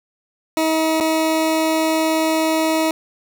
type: tone with dropouts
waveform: 20% pulse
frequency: 318.8 Hz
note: D#4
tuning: 42 cents sharp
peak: -11 dBFS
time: 0.57-2.91 s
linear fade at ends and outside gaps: 1 ms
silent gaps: 1.001-1.007 s
effects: none